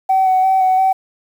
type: tone with vibrato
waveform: sine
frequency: 756 Hz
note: F#5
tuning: 37 cents sharp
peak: -9 dBFS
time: 0.09-0.93 s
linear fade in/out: 10 ms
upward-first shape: square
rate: 2.9 Hz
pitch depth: 16 cents each way
effects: tanh soft clip ceiling -7 dBFS + 7-bit